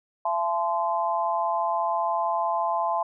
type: tone cluster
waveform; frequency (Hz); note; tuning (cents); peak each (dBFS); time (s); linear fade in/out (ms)
sine; 675 / 860 / 1034; E5 / A5 / C6; +41 / -40 / -21; -27; 0.25-3.03; 5
effects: none